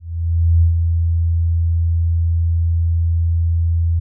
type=tone with ADSR envelope; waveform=sine; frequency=83.6 Hz; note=E2; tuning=25 cents sharp; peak=-8 dBFS; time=0-4 s; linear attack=620 ms; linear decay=110 ms; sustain=-5 dB; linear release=14 ms; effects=none